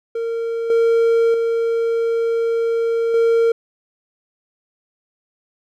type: tone with level steps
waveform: triangle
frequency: 460 Hz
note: A#4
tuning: 23 cents flat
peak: -18 / -10 / -14 / -10 dBFS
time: 0.15-3.52 s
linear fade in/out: 5 ms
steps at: 0.7 / 1.34 / 3.14 s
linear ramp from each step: 2 ms
effects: none